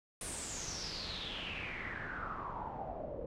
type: noise with low-pass filter sweep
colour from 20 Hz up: pink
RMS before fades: -42 dBFS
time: 0.21-3.26 s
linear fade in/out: 2 ms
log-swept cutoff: 9700 to 510 Hz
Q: 7.1
effects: none